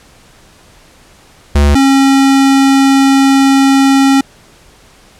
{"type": "tone pair in turn", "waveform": "square", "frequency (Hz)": [72, 271.8], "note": ["D2", "C#4"], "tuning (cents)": [-34, -34], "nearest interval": "octave + major seventh", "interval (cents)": 2300, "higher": "second", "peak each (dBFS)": -6, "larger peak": "neither", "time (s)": [[1.55, 1.75], [1.75, 4.21]], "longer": "second", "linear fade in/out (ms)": 5, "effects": ["pink hiss -43 dBFS RMS until 5.19 s", "low-pass 10000 Hz 12 dB/octave"]}